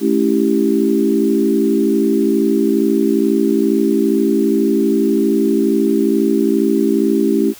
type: chord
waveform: sine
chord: A dominant seventh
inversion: none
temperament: equal with one note detuned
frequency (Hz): 215.1 / 277.2 / 329.6 / 392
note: A3 / C#4 / E4 / G4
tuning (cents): -39 / 0 / 0 / 0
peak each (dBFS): -17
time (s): 0-7.54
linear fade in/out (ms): 50
effects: white hiss -39 dBFS RMS until 7.59 s